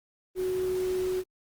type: tone in noise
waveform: sine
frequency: 370 Hz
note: F#4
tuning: in tune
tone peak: -26 dBFS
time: 0.35-1.24 s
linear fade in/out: 50 ms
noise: pink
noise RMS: -43 dBFS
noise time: 0.35-1.24 s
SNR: +14 dB
effects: Opus 24 kbps